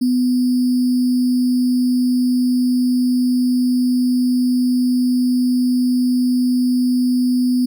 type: tone with sample-and-hold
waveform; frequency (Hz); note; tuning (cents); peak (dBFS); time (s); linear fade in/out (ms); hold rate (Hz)
sine; 250; B3; +21; -13; 0.01-7.66; 10; 4900
effects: none